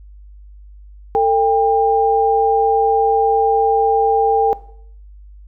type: tone pair together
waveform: sine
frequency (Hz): 447.9 / 798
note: A4 / G5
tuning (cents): +31 / +31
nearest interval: minor seventh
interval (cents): 1000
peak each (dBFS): -14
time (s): 1.15-4.53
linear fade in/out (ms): 0
effects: noise-tail reverb RT60 0.6 s tail -17 dB re dry + added 50 Hz sine -37 dBFS peak until 5.47 s